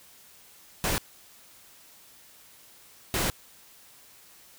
pink noise bursts at uneven times, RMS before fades -27 dBFS, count 2, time 0.84-0.98 / 3.14-3.3 s, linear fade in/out 0 ms, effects white hiss -54 dBFS RMS until 4.58 s

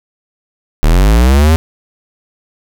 square linear sweep, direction up, 36.21 to 82.41 Hz, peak -6 dBFS, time 0.83-1.56 s, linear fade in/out 0 ms, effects none

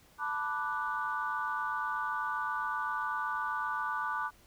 sine chord, B minor seventh, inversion third, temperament equal, 880 / 987.8 / 1174.7 / 1480 Hz, A5 / B5 / D6 / F#6, 0 / 0 / 0 / 0 cents, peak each -38 / -38 / -35 / -36 dBFS, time 0.18-4.31 s, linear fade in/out 50 ms, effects tanh soft clip ceiling -21 dBFS + pink hiss -62 dBFS RMS until 4.46 s

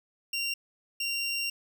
25% pulse tone pair in turn, 2766 / 2766 Hz, F7 / F7, -17 / -17 cents, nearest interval unison, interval 0 cents, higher neither, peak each -25 dBFS, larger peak neither, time 0.33-0.54 / 1-1.5 s, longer second, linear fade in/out 5 ms, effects none

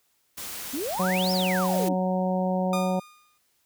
white noise, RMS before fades -36 dBFS, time 0.37-1.89 s, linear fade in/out 10 ms
sine exponential two-way sweep, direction up then down, 249.1 to 5510 to 249.1 Hz, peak -28 dBFS, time 0.73-1.94 s, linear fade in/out 10 ms, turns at 1.32 s
harmonic tone, 185 Hz, F#3, in tune, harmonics 1 / 2 / 3 / 4 / 5, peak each -25 / -36 / -28 / -31 / -35 dBFS, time 0.99-3 s, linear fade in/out 10 ms
sawtooth tone with exponential decay, 1219 Hz, D#6, 36 cents flat, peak -24 dBFS, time 2.73-3.38 s, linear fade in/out 2 ms, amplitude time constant 140 ms
effects white hiss -69 dBFS RMS until 3.65 s

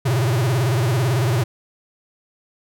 square tone with vibrato, 123.47 Hz, B2, in tune, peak -17 dBFS, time 0.05-1.44 s, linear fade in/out 10 ms, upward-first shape sine, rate 18 Hz, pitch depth 220 cents each way, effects none

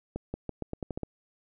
accelerating click train, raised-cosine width 2 ms, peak -20 dBFS, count 9, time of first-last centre 0.16-1.033 s, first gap 180 ms, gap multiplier 0.85, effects none

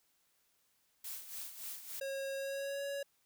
blue noise with tremolo, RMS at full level -43 dBFS, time 1.04-2 s, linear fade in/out 5 ms, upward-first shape sine, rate 3.5 Hz, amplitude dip 65%
square tone with pitch glide, 544 to 560.3 Hz, C#5 to C#5, -33 to +18 cents, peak -38 dBFS, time 2.01-3.03 s, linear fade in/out 5 ms, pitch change +51 cents, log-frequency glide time 2.36-2.83 s
effects white hiss -75 dBFS RMS until 3.25 s

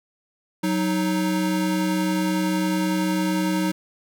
square tone pair together, 185.2 / 312.3 Hz, F#3 / D#4, +2 / +7 cents, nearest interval major sixth, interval 905 cents, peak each -24 dBFS, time 0.63-3.72 s, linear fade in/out 10 ms, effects none

